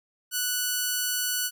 5% pulse tone, 1480 Hz, F#6, in tune, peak -14 dBFS, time 0.31-1.51 s, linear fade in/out 50 ms, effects none

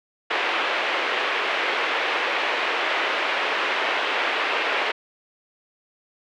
white band-pass noise, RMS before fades -24 dBFS, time 0.3-4.92 s, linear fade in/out 10 ms, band 370 to 2800 Hz, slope 24 dB/octave, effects none

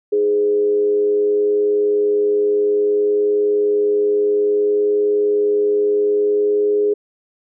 sine tone with frequency modulation, 415.3 Hz, G#4, in tune, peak -13 dBFS, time 0.12-6.94 s, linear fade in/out 10 ms, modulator 99.4 Hz, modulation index 0.29, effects none

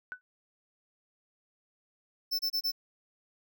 sine tone with exponential decay, 1493 Hz, F#6, 15 cents sharp, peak -32 dBFS, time 0.12-0.21 s, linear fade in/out 0 ms, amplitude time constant 18 ms
square tone bursts, 5300 Hz, E8, 9 cents sharp, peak -28 dBFS, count 4, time 2.31-2.719 s, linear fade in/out 20 ms, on 82 ms, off 27 ms
effects none

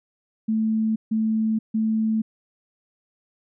sine tone bursts, 220 Hz, A3, in tune, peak -19 dBFS, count 3, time 0.48-2.22 s, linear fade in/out 10 ms, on 480 ms, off 150 ms, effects none

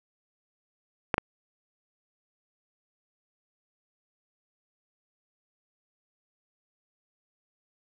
clicks, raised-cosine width 0.5 ms, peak -8 dBFS, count 2, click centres 1.142 / 1.181 s, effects none

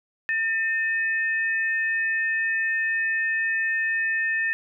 sine tone pair together, 1801 / 2547 Hz, A6 / D#7, +40 / +40 cents, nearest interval tritone, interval 600 cents, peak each -22 / -31 dBFS, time 0.29-4.53 s, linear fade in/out 0 ms, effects none

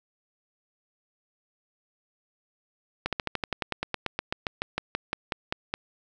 slowing click train, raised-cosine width 0.3 ms, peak -11 dBFS, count 22, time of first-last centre 3.06-5.74 s, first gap 67 ms, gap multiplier 1.06, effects none

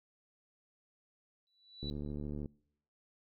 sine tone with exponential growth, 3951 Hz, B7, in tune, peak -39 dBFS, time 1.47-1.9 s, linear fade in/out 0 ms, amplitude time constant 92 ms
click train, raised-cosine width 3 ms, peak -29 dBFS, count 47, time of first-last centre 1.83-2.458 s, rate 73.2 Hz
effects noise-tail reverb RT60 0.7 s tail -25 dB re dry

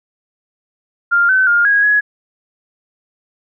sine tone with pitch steps, 1399 / 1524 / 1412 / 1649 / 1679 Hz, F6 / G6 / F6 / G#6 / G#6, +3 / -49 / +19 / -13 / +18 cents, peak -9 dBFS, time 1.11-2.01 s, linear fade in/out 20 ms, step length 180 ms, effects none

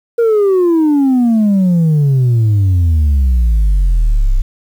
sine exponential sweep, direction down, 475.4 to 30.87 Hz, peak -5 dBFS, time 0.18-4.42 s, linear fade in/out 10 ms, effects tanh soft clip ceiling -7 dBFS + 7-bit

